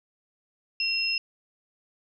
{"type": "tone pair together", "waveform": "sine", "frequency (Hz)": [2731, 5155], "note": ["F7", "E8"], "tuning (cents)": [-39, -40], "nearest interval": "major seventh", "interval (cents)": 1099, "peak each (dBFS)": -27, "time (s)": [0.8, 1.18], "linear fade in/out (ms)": 2, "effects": []}